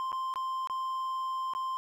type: tone with dropouts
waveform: triangle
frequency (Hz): 1046.5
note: C6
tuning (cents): 0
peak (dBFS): -29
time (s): 0-1.77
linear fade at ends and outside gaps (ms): 0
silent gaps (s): 0.119-0.128 / 0.339-0.358 / 0.673-0.698 / 1.536-1.55
effects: none